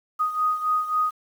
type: beating tone pair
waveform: sine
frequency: 1244.5 / 1248.2 Hz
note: D#6 / D#6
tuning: 0 / +5 cents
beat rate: 3.7 Hz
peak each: -22 / -27 dBFS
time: 0.19-1.11 s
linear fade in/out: 20 ms
effects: 8-bit